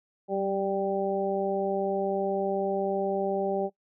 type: harmonic tone with a mistuned harmonic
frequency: 196 Hz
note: G3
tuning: in tune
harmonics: 1 / 2 / 3 / 4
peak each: -34 / -29 / -30 / -32 dBFS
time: 0.28-3.7 s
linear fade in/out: 50 ms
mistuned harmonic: 1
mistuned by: -24 cents
effects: noise-tail reverb RT60 0.1 s tail -19 dB re dry